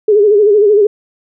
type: tone with vibrato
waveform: sine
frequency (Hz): 415.3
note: G#4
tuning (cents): 0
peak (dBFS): -5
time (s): 0.08-0.87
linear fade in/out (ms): 5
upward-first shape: sine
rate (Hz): 13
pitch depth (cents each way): 78
effects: none